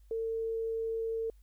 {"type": "tone", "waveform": "sine", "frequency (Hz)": 451.1, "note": "A4", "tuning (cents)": 43, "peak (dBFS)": -31, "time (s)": [0.11, 1.3], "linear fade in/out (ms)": 2, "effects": ["added 50 Hz sine -55 dBFS peak until 1.42 s", "white hiss -75 dBFS RMS until 1.42 s"]}